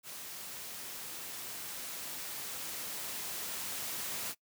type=noise with level ramp; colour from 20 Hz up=white; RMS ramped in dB=-45 to -38 dBFS; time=0.03-4.35 s; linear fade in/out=50 ms; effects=noise-tail reverb RT60 0.1 s tail -22 dB re dry + high-pass 100 Hz 12 dB/octave